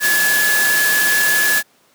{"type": "tone in noise", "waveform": "sine", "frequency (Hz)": 1706, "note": "G#6", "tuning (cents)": 46, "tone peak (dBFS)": -14, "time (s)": [0, 1.63], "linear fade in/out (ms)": 50, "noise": "white", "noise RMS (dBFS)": -19, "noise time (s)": [0, 1.63], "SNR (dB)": 2, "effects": ["pink hiss -55 dBFS RMS until 1.94 s", "high-pass 200 Hz 12 dB/octave"]}